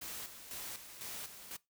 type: noise with tremolo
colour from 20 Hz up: white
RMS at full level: -44 dBFS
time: 0.01-1.57 s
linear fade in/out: 10 ms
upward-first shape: square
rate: 2 Hz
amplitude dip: 60%
effects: noise-tail reverb RT60 0.2 s tail -21 dB re dry